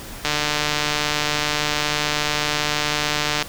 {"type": "click train", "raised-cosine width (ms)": 0.2, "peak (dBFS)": -3, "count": 474, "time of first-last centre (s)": [0.25, 3.424], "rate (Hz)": 149, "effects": ["pink hiss -36 dBFS RMS until 3.48 s"]}